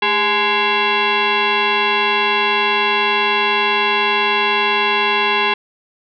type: tone with frequency modulation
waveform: sine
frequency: 846 Hz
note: G#5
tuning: 32 cents sharp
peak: -13 dBFS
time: 0.02-5.54 s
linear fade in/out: 5 ms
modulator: 626 Hz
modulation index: 4.1
effects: none